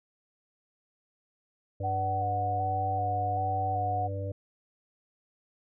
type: harmonic tone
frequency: 98 Hz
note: G2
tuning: in tune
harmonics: 1 / 3 / 5 / 6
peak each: -32 / -44 / -40 / -40 dBFS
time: 1.8-4.32 s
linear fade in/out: 5 ms
type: tone with vibrato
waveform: sine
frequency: 740 Hz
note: F#5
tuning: in tune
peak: -28 dBFS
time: 1.83-4.08 s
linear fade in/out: 20 ms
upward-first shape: square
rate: 1.3 Hz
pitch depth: 24 cents each way
effects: none